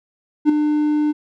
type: tone with ADSR envelope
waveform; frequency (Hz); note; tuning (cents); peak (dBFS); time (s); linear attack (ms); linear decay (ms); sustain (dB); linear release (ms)
triangle; 300; D4; +37; -5; 0.45-1.13; 43; 6; -8; 26
effects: none